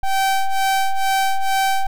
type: ring-modulated tone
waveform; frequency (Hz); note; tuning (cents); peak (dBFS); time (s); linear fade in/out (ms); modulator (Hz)
square; 386.9; G4; -23; -13; 0.03-1.87; 5; 388
effects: none